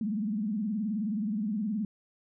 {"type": "tone with vibrato", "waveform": "sine", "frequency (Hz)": 211.2, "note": "G#3", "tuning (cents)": 29, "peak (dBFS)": -28, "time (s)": [0.01, 1.85], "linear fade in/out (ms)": 2, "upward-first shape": "sine", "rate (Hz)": 19, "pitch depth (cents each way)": 150, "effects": []}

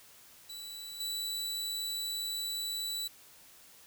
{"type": "tone with level steps", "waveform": "sawtooth", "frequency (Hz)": 3951, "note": "B7", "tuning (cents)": 0, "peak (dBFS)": [-39, -31], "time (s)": [0.49, 3.08], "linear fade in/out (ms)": 10, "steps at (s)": 1, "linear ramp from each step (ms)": 5, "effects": ["white hiss -57 dBFS RMS until 3.86 s"]}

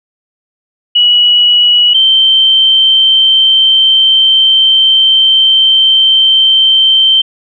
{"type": "tone pair in turn", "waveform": "sine", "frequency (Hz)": [2927, 3118], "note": ["F#7", "G7"], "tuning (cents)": [-19, -10], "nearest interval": "minor second", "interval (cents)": 109, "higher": "second", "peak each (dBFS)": -4, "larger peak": "neither", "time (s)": [[0.95, 1.94], [1.94, 7.22]], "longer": "second", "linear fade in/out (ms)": 10, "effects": []}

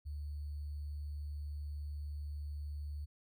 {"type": "tone with sample-and-hold", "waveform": "sine", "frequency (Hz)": 73.42, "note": "D2", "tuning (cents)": 0, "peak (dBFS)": -39, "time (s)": [0.05, 3.06], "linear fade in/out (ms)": 20, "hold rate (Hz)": 4410, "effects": []}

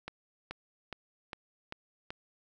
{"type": "accelerating click train", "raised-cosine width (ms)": 0.3, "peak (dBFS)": -23, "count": 6, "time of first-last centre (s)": [0.08, 2.105], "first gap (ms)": 430, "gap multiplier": 0.97, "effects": []}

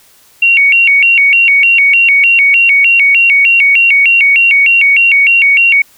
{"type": "tone with vibrato", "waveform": "sine", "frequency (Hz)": 2479, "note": "D#7", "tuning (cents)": -7, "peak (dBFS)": -4, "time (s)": [0.42, 5.82], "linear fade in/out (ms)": 5, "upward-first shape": "square", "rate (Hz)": 3.3, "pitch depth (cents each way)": 180, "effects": ["white hiss -45 dBFS RMS until 5.97 s"]}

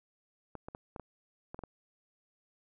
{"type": "clicks", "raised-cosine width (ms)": 1, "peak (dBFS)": -28, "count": 8, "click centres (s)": [0.553, 0.685, 0.749, 0.962, 0.997, 1.545, 1.591, 1.637], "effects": []}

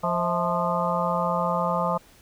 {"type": "harmonic tone with a mistuned harmonic", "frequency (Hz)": 174.61, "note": "F3", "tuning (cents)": 0, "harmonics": [1, 3, 4, 5, 6, 7], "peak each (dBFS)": [-29, -29, -29, -29, -29, -29], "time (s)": [0.03, 1.98], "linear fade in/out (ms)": 10, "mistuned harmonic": 4, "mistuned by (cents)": -110, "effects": ["pink hiss -54 dBFS RMS until 2.21 s"]}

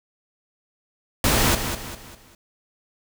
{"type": "noise with echo", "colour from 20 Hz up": "pink", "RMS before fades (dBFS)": -19, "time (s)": [1.24, 1.55], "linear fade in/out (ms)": 2, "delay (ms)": 200, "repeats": 4, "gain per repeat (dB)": -8, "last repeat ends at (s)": 2.35, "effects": []}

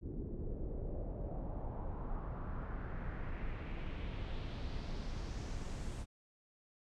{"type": "noise with low-pass filter sweep", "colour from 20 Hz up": "brown", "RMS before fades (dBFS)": -41, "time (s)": [0.01, 6.06], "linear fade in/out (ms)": 50, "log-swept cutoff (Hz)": [330, 8800], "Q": 2.2, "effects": []}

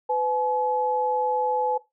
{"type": "tone pair together", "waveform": "sine", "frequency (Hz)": [502, 853.1], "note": ["B4", "G#5"], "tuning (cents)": [28, 46], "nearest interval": "major sixth", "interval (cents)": 918, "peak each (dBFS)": [-25, -23], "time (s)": [0.09, 1.78], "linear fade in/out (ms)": 10, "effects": ["noise-tail reverb RT60 0.2 s tail -18 dB re dry"]}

